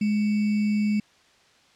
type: tone with sample-and-hold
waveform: sine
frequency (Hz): 209.9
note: G#3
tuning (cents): +19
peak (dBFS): -20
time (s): 0.01-1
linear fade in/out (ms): 5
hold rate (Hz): 2450
effects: white hiss -58 dBFS RMS until 1.75 s + low-pass 5000 Hz 12 dB/octave